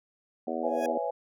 harmonic tone, 81.6 Hz, E2, 17 cents flat, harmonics 3 / 4 / 5 / 6 / 7 / 8 / 9, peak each -36 / -37 / -38 / -40 / -36 / -38 / -37 dBFS, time 0.47-0.98 s, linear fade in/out 5 ms
sine chord, C# minor seventh, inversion third, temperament just, 498.9 / 554.4 / 665.2 / 831.5 Hz, B4 / C#5 / E5 / G#5, +17 / 0 / +16 / +2 cents, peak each -34 dBFS, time 0.63-1.11 s, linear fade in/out 10 ms
20% pulse tone with exponential growth, 830.6 Hz, G#5, in tune, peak -28 dBFS, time 0.65-0.86 s, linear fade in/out 2 ms, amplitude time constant 44 ms
effects none

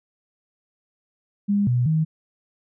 sine tone with pitch steps, 202.7 / 122.9 / 158 Hz, G#3 / B2 / D#3, -42 / -8 / +27 cents, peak -17 dBFS, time 1.48-2.05 s, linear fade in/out 20 ms, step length 190 ms, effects none

